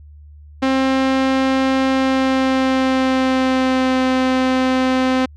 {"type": "tone with pitch glide", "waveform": "sawtooth", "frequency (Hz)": [265.1, 258.7], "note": ["C4", "C4"], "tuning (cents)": [23, -19], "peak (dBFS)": -10, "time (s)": [0.62, 5.26], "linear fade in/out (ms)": 10, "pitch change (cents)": -42, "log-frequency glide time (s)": [1.89, 4.02], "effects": ["added 74 Hz sine -38 dBFS peak until 5.36 s", "low-pass 4000 Hz 12 dB/octave"]}